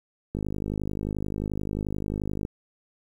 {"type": "click train", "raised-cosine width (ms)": 3, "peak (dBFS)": -17, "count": 109, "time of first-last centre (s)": [0.35, 2.451], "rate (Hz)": 51.4, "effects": ["9-bit"]}